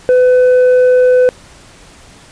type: tone with tanh clipping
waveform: triangle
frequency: 503 Hz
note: B4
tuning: 32 cents sharp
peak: -6 dBFS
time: 0.09-1.29 s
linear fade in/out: 0 ms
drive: 8 dB
effects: pink hiss -40 dBFS RMS until 2.31 s + resampled to 22050 Hz